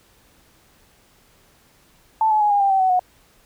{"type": "tone with pitch steps", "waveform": "sine", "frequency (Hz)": [880, 856.9, 834.5, 812.6, 791.3, 770.5, 750.3, 730.6], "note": ["A5", "A5", "G#5", "G#5", "G5", "G5", "F#5", "F#5"], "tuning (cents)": [0, -46, 8, -38, 16, -30, 24, -22], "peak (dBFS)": -14, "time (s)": [2.21, 2.994], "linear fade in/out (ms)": 2, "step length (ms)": 98, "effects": ["pink hiss -56 dBFS RMS until 3.45 s"]}